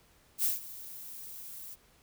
violet noise with ADSR envelope, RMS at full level -27 dBFS, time 0.38-1.76 s, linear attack 63 ms, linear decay 150 ms, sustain -18 dB, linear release 30 ms, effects pink hiss -64 dBFS RMS until 2.02 s

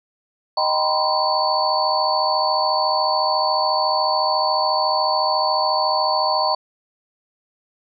sine tone cluster, 622 / 777 / 955 / 1029 / 4477 Hz, D#5 / G5 / A#5 / C6 / C#8, -1 / -16 / +42 / -29 / +16 cents, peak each -23 dBFS, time 0.57-6.55 s, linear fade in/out 5 ms, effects none

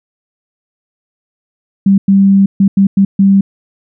sine tone bursts at uneven times, 196 Hz, G3, in tune, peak -4 dBFS, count 6, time 1.86-1.98 / 2.08-2.46 / 2.6-2.68 / 2.77-2.87 / 2.97-3.05 / 3.19-3.41 s, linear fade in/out 5 ms, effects none

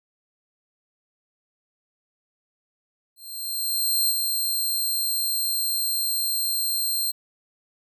10% pulse tone with ADSR envelope, 4169 Hz, C8, 7 cents flat, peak -12 dBFS, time 3.16-7.12 s, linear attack 930 ms, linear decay 37 ms, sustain -4 dB, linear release 18 ms, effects none

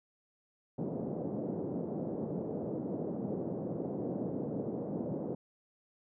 pink band-pass noise, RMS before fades -37 dBFS, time 0.78-5.35 s, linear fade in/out 5 ms, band 150 to 560 Hz, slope 24 dB/octave, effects none

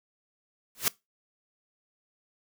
white noise with exponential growth, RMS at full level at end -21 dBFS, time 0.75-0.88 s, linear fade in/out 0 ms, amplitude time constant 27 ms, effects noise-tail reverb RT60 0.2 s tail -21 dB re dry

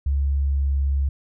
sine tone with pitch glide, 69.6 to 69.12 Hz, C#2 to C#2, +8 to -4 cents, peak -18 dBFS, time 0.06-1.09 s, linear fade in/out 5 ms, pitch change -12 cents, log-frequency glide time 0.42-0.73 s, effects none

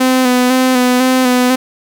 sawtooth tone with vibrato, 253.5 Hz, B3, 45 cents sharp, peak -5 dBFS, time 0-1.56 s, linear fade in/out 10 ms, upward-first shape square, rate 2 Hz, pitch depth 27 cents each way, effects none

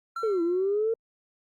triangle tone with exponential decay, 1357 Hz, E6, 50 cents sharp, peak -27 dBFS, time 0.16-0.85 s, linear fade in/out 5 ms, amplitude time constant 150 ms
sine linear two-way sweep, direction down then up, 460 to 330.8 to 460 Hz, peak -22 dBFS, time 0.23-0.94 s, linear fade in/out 5 ms, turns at 0.42 s
effects tanh soft clip ceiling -17 dBFS + Opus 48 kbps

